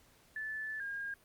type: tone pair in turn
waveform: sine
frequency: 1745 / 1620.7 Hz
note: A6 / G#6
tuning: -15 / -43 cents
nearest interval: minor second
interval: 128 cents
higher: first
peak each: -37 / -37 dBFS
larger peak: neither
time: 0.36-0.8 / 0.8-1.14 s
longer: first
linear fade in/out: 2 ms
effects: pink hiss -65 dBFS RMS until 1.24 s + Opus 48 kbps